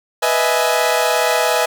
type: chord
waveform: sawtooth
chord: E major seventh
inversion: second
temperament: equal with one note detuned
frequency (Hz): 493.9 / 622.3 / 659.3 / 837.8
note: B4 / D#5 / E5 / G#5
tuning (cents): 0 / 0 / 0 / +15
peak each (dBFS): -16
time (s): 0.22-1.66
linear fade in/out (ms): 10
effects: none